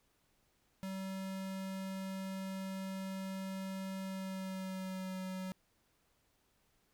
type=tone with pitch glide; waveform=square; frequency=191.3 to 187.15 Hz; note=G3 to F#3; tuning=-42 to +20 cents; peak=-40 dBFS; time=0.83-5.52 s; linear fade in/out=0 ms; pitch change=-38 cents; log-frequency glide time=4.02-5.18 s; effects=pink hiss -75 dBFS RMS until 6.93 s